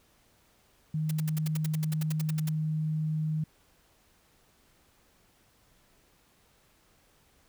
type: tone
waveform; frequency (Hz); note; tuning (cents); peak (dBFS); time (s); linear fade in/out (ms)
sine; 155.56; D#3; 0; -27; 0.94-3.44; 5
type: noise bursts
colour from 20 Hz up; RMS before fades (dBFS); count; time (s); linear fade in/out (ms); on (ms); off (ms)
white; -38; 16; 1.09-2.491; 5; 21; 71
effects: pink hiss -65 dBFS RMS until 7.48 s